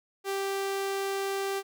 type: tone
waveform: sawtooth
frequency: 392 Hz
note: G4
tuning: in tune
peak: -25 dBFS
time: 0.24-1.63 s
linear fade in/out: 50 ms
effects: none